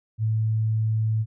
sine tone, 110 Hz, A2, in tune, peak -20 dBFS, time 0.18-1.26 s, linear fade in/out 50 ms, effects none

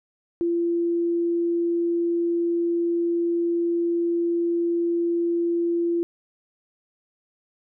sine tone, 341.3 Hz, F4, 40 cents flat, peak -20 dBFS, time 0.41-6.03 s, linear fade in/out 0 ms, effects none

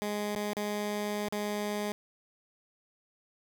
15% pulse tone with dropouts, 207.7 Hz, G#3, in tune, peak -25 dBFS, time 0.02-1.92 s, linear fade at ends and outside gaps 0 ms, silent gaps 0.352-0.361 / 0.533-0.568 / 1.286-1.325 s, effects none

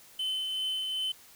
triangle tone with tremolo, 3052 Hz, G7, 47 cents flat, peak -27 dBFS, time 0.19-1.12 s, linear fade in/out 5 ms, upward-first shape triangle, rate 2.6 Hz, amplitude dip 30%, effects white hiss -55 dBFS RMS until 1.35 s

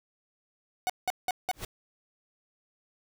45% pulse tone bursts, 738 Hz, F#5, 5 cents flat, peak -26 dBFS, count 4, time 0.87-1.514 s, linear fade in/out 0 ms, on 26 ms, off 180 ms
pink noise with exponential growth, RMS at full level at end -31 dBFS, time 1.53-1.65 s, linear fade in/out 5 ms, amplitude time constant 25 ms
effects none

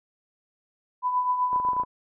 sine tone with tremolo, 997 Hz, B5, 16 cents sharp, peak -19 dBFS, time 1.02-1.85 s, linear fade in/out 50 ms, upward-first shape triangle, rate 7.9 Hz, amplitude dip 60%
clicks, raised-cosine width 1 ms, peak -25 dBFS, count 9, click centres 1.531 / 1.561 / 1.6 / 1.65 / 1.687 / 1.733 / 1.766 / 1.799 / 1.835 s
effects none

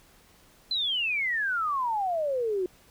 sine exponential sweep, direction down, 4117 to 354.5 Hz, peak -25 dBFS, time 0.71-2.66 s, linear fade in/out 2 ms, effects pink hiss -58 dBFS RMS until 2.9 s

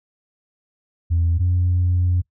sine tone pair in turn, 84.2 / 89.21 Hz, E2 / F2, +37 / +37 cents, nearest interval minor second, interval 100 cents, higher second, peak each -14 dBFS, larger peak neither, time 1.1-1.39 / 1.39-2.22 s, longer second, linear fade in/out 20 ms, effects noise-tail reverb RT60 0.1 s tail -21 dB re dry + tanh soft clip ceiling -12 dBFS

